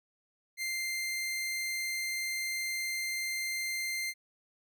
sawtooth tone, 2093 Hz, C7, in tune, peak -29 dBFS, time 0.57-4.14 s, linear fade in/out 50 ms, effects none

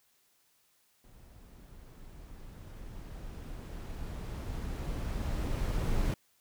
brown noise with level ramp, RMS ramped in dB -55 to -29 dBFS, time 1.04-6.14 s, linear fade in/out 2 ms, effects white hiss -70 dBFS RMS until 6.4 s

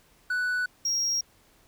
triangle tone pair in turn, 1485 / 5607 Hz, F#6 / F8, +6 / +6 cents, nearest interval octave + major seventh, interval 2300 cents, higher second, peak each -23 dBFS, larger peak neither, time 0.3-0.66 / 0.85-1.21 s, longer neither, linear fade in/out 5 ms, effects pink hiss -61 dBFS RMS until 1.67 s

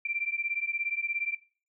sine beating tone pair, 2349 / 2366 Hz, D7 / D7, 0 / +12 cents, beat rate 17 Hz, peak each -33 / -31 dBFS, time 0.05-1.35 s, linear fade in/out 5 ms, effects noise-tail reverb RT60 0.4 s tail -19 dB re dry

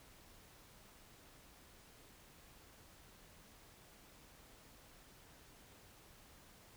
silence, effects pink hiss -62 dBFS RMS until 6.76 s

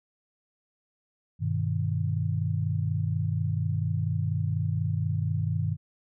sine chord, G augmented, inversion none, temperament equal with one note detuned, 99.25 / 123.47 / 155.56 Hz, G2 / B2 / D#3, +22 / 0 / 0 cents, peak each -28 / -31 / -29 dBFS, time 1.39-5.77 s, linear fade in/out 50 ms, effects none

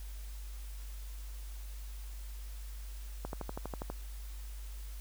click train, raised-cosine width 1 ms, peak -24 dBFS, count 9, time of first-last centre 3.25-3.9 s, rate 12.3 Hz, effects added 50 Hz sine -41 dBFS peak until 5 s + white hiss -56 dBFS RMS until 5 s

